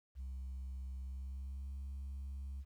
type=tone with pitch glide; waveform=sine; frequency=65.4 to 68.02 Hz; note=C2 to C#2; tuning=0 to -32 cents; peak=-39 dBFS; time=0.15-2.65 s; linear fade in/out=50 ms; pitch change=+68 cents; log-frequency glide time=1.01-1.72 s; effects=tanh soft clip ceiling -40 dBFS + 12-bit